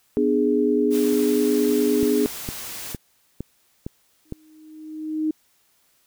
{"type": "chord", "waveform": "sine", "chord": "G# diminished", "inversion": "first", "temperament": "just", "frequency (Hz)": [249.2, 299, 415.3], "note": ["B3", "D4", "G#4"], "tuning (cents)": [16, 31, 0], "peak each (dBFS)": [-22, -22, -20], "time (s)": [0.17, 2.26], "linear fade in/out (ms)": 0}
{"type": "noise", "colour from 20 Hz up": "white", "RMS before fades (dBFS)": -34, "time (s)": [0.9, 2.97], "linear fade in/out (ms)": 50}
{"type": "click train", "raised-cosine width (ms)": 3, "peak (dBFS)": -16, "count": 6, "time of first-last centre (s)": [2.03, 4.324], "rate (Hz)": 2.18}
{"type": "tone with exponential growth", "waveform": "sine", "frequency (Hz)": 311.1, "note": "D#4", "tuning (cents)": 0, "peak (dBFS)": -18, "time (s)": [4.25, 5.31], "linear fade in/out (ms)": 5, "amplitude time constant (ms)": 230}
{"effects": ["white hiss -63 dBFS RMS until 6.06 s"]}